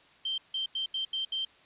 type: tone bursts at uneven times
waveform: sine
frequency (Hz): 3136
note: G7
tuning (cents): 0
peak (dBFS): -29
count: 6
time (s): 0.25-0.38 / 0.54-0.66 / 0.75-0.86 / 0.94-1.05 / 1.13-1.25 / 1.32-1.45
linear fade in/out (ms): 5
effects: white hiss -59 dBFS RMS until 1.65 s + resampled to 8000 Hz